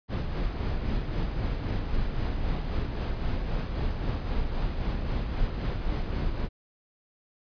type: noise with tremolo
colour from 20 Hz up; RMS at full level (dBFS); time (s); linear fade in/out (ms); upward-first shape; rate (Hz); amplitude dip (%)
brown; -27; 0.08-6.49; 50; sine; 3.8; 40
effects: resampled to 11025 Hz